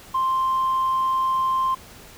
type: tone with tanh clipping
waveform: triangle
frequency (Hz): 1050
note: C6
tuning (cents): +6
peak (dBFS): -19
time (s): 0.14-1.75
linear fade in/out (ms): 10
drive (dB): 5
effects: pink hiss -45 dBFS RMS until 2.17 s